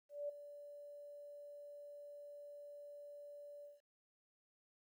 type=tone with ADSR envelope; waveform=sine; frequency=580 Hz; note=D5; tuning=22 cents flat; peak=-38 dBFS; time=0.09-3.81 s; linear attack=200 ms; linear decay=10 ms; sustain=-13 dB; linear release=170 ms; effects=13-bit